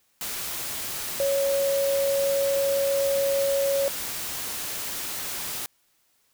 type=tone in noise; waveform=sine; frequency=554 Hz; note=C#5; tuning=1 cent flat; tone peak=-21 dBFS; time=1.2-3.88 s; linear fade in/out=0 ms; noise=white; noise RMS=-32 dBFS; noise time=0.21-5.66 s; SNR=+8 dB; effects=white hiss -67 dBFS RMS until 6.33 s